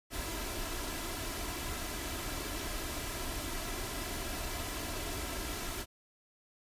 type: noise with comb filter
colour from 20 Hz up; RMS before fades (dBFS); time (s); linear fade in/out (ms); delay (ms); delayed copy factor
pink; -38; 0.1-5.86; 50; 3; +0.55
effects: resampled to 32000 Hz